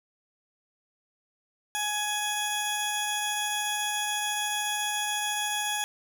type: tone pair together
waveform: 20% pulse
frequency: 837 / 3355 Hz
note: G#5 / G#7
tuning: +13 / +17 cents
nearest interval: 2 octaves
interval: 2404 cents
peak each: -25 dBFS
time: 1.75-5.84 s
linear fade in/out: 0 ms
effects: 9-bit